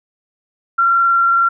sine tone with frequency modulation, 1370 Hz, F6, 34 cents flat, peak -10 dBFS, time 0.78-1.49 s, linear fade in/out 10 ms, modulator 21.7 Hz, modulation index 0.49, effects none

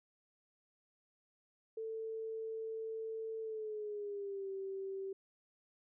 sine tone with pitch glide, 444.8 to 387.2 Hz, A4 to G4, +19 to -21 cents, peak -39 dBFS, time 1.77-5.13 s, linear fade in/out 5 ms, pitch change -240 cents, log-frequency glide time 3.41-4.5 s, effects none

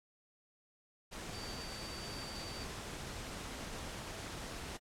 sine tone in noise, 4612 Hz, D8, 32 cents flat, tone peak -48 dBFS, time 1.33-2.65 s, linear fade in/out 20 ms, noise pink, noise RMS -45 dBFS, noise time 1.11-4.78 s, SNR -6 dB, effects low-pass 9000 Hz 12 dB/octave + AAC 64 kbps

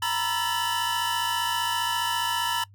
45% pulse tone cluster, 932 / 987 / 1331 / 1733 / 2995 Hz, A#5 / B5 / E6 / A6 / F#7, -1 / -1 / +16 / -27 / +20 cents, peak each -29 / -32 / -34 / -32 / -30 dBFS, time 0.02-2.64 s, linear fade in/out 5 ms, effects noise-tail reverb RT60 0.1 s tail -22 dB re dry + added 99 Hz sine -49 dBFS peak until 2.74 s

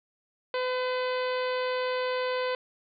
harmonic tone with a mistuned harmonic, 506 Hz, B4, 42 cents sharp, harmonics 1 / 2 / 3 / 4 / 5 / 6 / 7 / 8 / 9, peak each -28 / -34 / -38 / -40 / -42 / -44 / -45 / -46 / -47 dBFS, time 0.54-2.55 s, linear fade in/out 2 ms, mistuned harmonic 8, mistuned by +15 cents, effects none

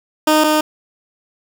15% pulse tone pair in turn, 308.3 / 306.9 Hz, D#4 / D#4, -16 / -24 cents, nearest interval unison, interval 8 cents, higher first, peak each -4 / -6 dBFS, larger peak first, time 0.27-0.44 / 0.44-0.61 s, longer neither, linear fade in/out 5 ms, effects none

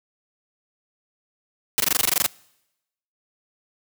white noise bursts, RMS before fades -19 dBFS, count 12, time 1.78-2.263 s, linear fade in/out 0 ms, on 21 ms, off 21 ms, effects noise-tail reverb RT60 0.9 s tail -25 dB re dry + high-pass 80 Hz 12 dB/octave

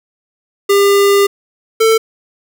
square tone pair in turn, 400.6 / 445.9 Hz, G4 / A4, +38 / +23 cents, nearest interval major second, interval 185 cents, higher second, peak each -8 dBFS, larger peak neither, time 0.69-1.27 / 1.8-1.98 s, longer first, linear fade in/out 10 ms, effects none

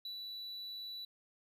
triangle tone with ADSR envelope, 3951 Hz, B7, in tune, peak -39 dBFS, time 0.05-1.05 s, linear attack 3 ms, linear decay 96 ms, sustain -2 dB, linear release 4 ms, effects none

